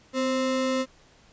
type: ring-modulated tone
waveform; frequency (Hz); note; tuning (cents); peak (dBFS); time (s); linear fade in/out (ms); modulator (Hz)
square; 392; G4; 0; -21; 0.13-0.86; 50; 135
effects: pink hiss -57 dBFS RMS until 1.32 s + resampled to 16000 Hz